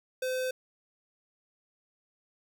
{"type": "tone", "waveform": "square", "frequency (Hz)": 513, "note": "C5", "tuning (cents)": -34, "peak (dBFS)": -30, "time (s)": [0.22, 0.51], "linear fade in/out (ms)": 5, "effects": []}